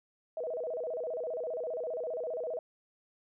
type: tone with vibrato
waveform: sine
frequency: 560 Hz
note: C#5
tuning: 18 cents sharp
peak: -33 dBFS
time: 0.37-2.59 s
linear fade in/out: 2 ms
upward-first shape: square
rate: 15 Hz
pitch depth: 230 cents each way
effects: none